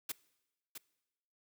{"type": "noise with echo", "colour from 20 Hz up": "white", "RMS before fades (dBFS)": -38, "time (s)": [0.09, 0.12], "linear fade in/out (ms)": 5, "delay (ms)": 660, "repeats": 1, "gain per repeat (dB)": -8, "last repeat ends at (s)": 0.78, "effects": ["noise-tail reverb RT60 1.0 s tail -22 dB re dry"]}